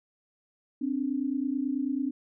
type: tone pair together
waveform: sine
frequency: 260.8 / 290 Hz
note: C4 / D4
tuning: -5 / -22 cents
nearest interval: major second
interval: 183 cents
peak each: -29 / -30 dBFS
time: 0.81-2.11 s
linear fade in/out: 10 ms
effects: none